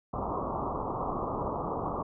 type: low-pass noise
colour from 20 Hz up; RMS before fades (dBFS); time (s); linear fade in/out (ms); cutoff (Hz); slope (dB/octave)
white; -33; 0.13-2.03; 10; 1200; 96
effects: none